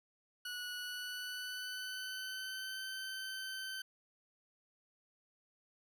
20% pulse tone with pitch glide, 1469 to 1539.4 Hz, F#6 to G6, -13 to -32 cents, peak -36 dBFS, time 0.45-3.82 s, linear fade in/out 5 ms, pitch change +81 cents, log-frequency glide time 0.76-2.83 s, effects none

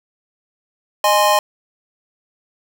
square chord, Ab major, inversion second, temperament equal with one note detuned, 613 / 830.6 / 1046.5 Hz, Eb5 / Ab5 / C6, -26 / 0 / 0 cents, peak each -17 dBFS, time 1.04-1.39 s, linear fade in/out 2 ms, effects 7-bit

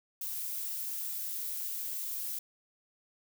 violet noise, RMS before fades -37 dBFS, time 0.21-2.39 s, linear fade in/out 5 ms, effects none

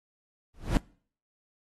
brown noise with exponential growth, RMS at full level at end -19 dBFS, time 0.54-0.77 s, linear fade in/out 1 ms, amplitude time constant 49 ms, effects noise-tail reverb RT60 0.5 s tail -24 dB re dry + AAC 32 kbps

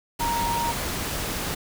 sine tone in noise, 936 Hz, A#5, 7 cents sharp, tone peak -24 dBFS, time 0.2-0.72 s, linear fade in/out 10 ms, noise pink, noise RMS -29 dBFS, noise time 0.19-1.55 s, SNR +2 dB, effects none

